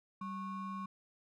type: ring-modulated tone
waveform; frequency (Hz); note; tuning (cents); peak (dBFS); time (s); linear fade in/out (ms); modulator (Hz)
triangle; 645; E5; -38; -34; 0.21-0.86; 5; 451
effects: none